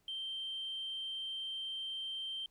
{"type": "tone", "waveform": "sine", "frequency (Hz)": 3136, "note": "G7", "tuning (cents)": 0, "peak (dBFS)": -37, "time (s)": [0.08, 2.46], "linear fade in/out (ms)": 2, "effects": ["tanh soft clip ceiling -34 dBFS", "pink hiss -75 dBFS RMS until 2.5 s"]}